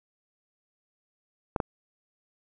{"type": "clicks", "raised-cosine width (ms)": 1, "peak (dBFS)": -12, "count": 2, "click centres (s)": [1.562, 1.602], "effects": []}